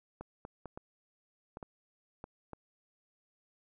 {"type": "clicks", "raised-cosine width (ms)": 1, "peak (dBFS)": -29, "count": 8, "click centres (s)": [0.21, 0.451, 0.657, 0.775, 1.571, 1.628, 2.241, 2.533], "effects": []}